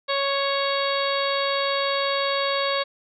harmonic tone with a mistuned harmonic, 554.4 Hz, C#5, in tune, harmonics 1 / 2 / 3 / 4 / 5 / 6 / 7 / 8, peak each -25 / -27 / -32 / -32 / -36 / -34 / -31 / -33 dBFS, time 0.08-2.84 s, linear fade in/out 20 ms, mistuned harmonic 7, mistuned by -35 cents, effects none

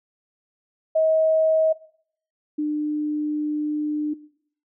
sine tone pair in turn, 636 / 300.2 Hz, D#5 / D4, +38 / +38 cents, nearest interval octave + minor second, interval 1300 cents, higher first, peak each -16 / -21 dBFS, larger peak first, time 0.95-1.73 / 2.58-4.14 s, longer second, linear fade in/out 10 ms, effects noise-tail reverb RT60 0.6 s tail -19 dB re dry

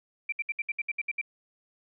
sine tone bursts, 2349 Hz, D7, in tune, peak -27 dBFS, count 10, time 0.29-1.214 s, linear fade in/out 5 ms, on 33 ms, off 66 ms, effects none

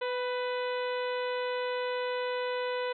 harmonic tone with a mistuned harmonic, 498.3 Hz, B4, 15 cents sharp, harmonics 1 / 2 / 3 / 4 / 5 / 6 / 7 / 8, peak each -31 / -37 / -41 / -43 / -45 / -47 / -48 / -49 dBFS, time 0.01-2.93 s, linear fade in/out 10 ms, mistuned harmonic 2, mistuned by -19 cents, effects none

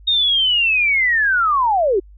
sine linear sweep, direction down, 3729 to 349.2 Hz, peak -13 dBFS, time 0.07-2 s, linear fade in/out 10 ms, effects added 50 Hz sine -40 dBFS peak until 2.17 s

